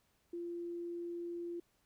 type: tone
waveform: sine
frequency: 344.5 Hz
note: F4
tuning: 24 cents flat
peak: -39 dBFS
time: 0.33-1.6 s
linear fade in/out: 5 ms
effects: pink hiss -75 dBFS RMS until 1.85 s